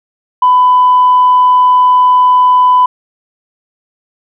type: tone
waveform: sine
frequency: 1000 Hz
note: B5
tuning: 21 cents sharp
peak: -3 dBFS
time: 0.42-2.86 s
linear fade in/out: 5 ms
effects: tanh soft clip ceiling 0 dBFS